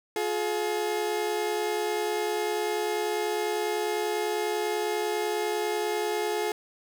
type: tone pair together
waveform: 30% pulse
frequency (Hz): 354.5 / 424.6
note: F4 / G#4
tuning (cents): +26 / +38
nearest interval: minor third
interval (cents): 312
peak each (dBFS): -29 / -25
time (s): 0.16-6.52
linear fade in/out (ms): 2
effects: none